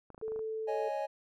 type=clicks; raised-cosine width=1 ms; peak=-36 dBFS; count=8; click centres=0.103 / 0.146 / 0.179 / 0.214 / 0.281 / 0.32 / 0.361 / 0.392 s
type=tone; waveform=sine; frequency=440 Hz; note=A4; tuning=in tune; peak=-34 dBFS; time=0.22-0.89 s; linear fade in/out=10 ms
type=chord; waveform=triangle; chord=C# suspended second; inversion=none; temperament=equal; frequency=554.4 / 622.3 / 830.6 Hz; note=C#5 / D#5 / G#5; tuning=0 / 0 / 0 cents; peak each=-35 dBFS; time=0.67-1.07 s; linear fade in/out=20 ms
effects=none